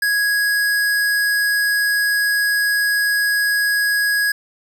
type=tone; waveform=square; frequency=1661.2 Hz; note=G#6; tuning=in tune; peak=-16 dBFS; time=0.02-4.32 s; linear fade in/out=5 ms; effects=none